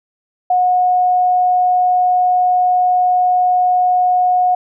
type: tone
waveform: sine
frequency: 727 Hz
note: F#5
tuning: 31 cents flat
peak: -10 dBFS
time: 0.5-4.55 s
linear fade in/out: 5 ms
effects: none